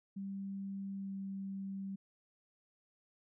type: tone with pitch glide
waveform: sine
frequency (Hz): 196 to 194.65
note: G3 to G3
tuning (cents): 0 to -12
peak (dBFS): -39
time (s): 0.16-1.96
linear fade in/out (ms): 10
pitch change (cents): -12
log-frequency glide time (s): 0.95-1.14
effects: none